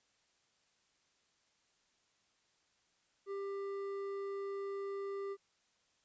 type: tone with hard clipping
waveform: sine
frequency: 396 Hz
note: G4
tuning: 18 cents sharp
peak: -40 dBFS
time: 3.26-5.37 s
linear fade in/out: 50 ms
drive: 8 dB
effects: white hiss -75 dBFS RMS until 6.04 s + resampled to 16000 Hz